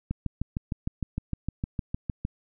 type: click train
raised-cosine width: 5 ms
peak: -16 dBFS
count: 15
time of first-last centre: 0.11-2.251 s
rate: 6.54 Hz
effects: none